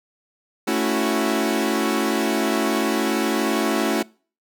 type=chord; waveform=sawtooth; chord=F# minor seventh; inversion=first; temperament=equal; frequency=220 / 277.2 / 329.6 / 370 Hz; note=A3 / C#4 / E4 / F#4; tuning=0 / 0 / 0 / 0 cents; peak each=-21 dBFS; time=0.67-4.03 s; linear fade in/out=10 ms; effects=noise-tail reverb RT60 0.4 s tail -24 dB re dry